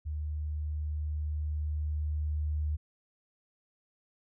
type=tone with level ramp; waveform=sine; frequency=75.7 Hz; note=D#2; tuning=47 cents flat; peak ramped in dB=-32 to -28 dBFS; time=0.05-2.77 s; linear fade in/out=20 ms; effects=none